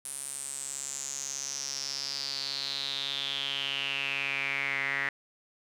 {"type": "tone with band-pass filter sweep", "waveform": "sawtooth", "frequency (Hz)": 138.3, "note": "C#3", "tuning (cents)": -4, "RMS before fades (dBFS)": -34, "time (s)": [0.05, 5.09], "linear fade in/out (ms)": 2, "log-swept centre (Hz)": [9700, 1900], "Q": 7.3, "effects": []}